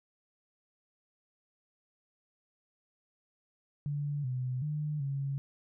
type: tone with pitch steps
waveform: sine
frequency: 145 / 127.2 / 150.1 / 138.4 Hz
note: D3 / C3 / D3 / C#3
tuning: -22 / -48 / +38 / -2 cents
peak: -31 dBFS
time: 3.86-5.38 s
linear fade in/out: 0 ms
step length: 380 ms
effects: none